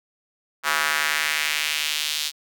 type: tone with high-pass filter sweep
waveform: square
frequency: 75.6 Hz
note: D#2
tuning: 49 cents flat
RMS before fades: -24 dBFS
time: 0.63-2.32 s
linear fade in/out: 50 ms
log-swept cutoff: 1300 to 3800 Hz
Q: 1.8
effects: none